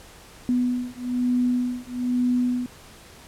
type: beating tone pair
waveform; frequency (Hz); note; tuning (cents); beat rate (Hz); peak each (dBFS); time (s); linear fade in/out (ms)
sine; 246.9 / 248; B3 / B3; 0 / +7; 1.1; -24; 0.49-2.66; 0
effects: pink hiss -47 dBFS RMS until 3.27 s + low-pass 12000 Hz 12 dB/octave